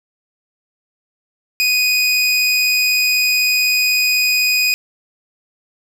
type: tone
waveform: 25% pulse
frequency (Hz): 2489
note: D#7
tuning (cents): 0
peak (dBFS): -9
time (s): 1.6-4.74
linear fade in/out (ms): 0
effects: none